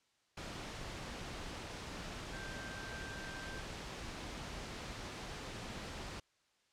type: tone in noise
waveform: sine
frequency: 1568 Hz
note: G6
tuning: in tune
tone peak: -48 dBFS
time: 2.33-3.61 s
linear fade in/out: 5 ms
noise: pink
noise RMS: -45 dBFS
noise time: 0.37-6.2 s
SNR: -6 dB
effects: white hiss -75 dBFS RMS until 6.72 s + low-pass 6000 Hz 12 dB/octave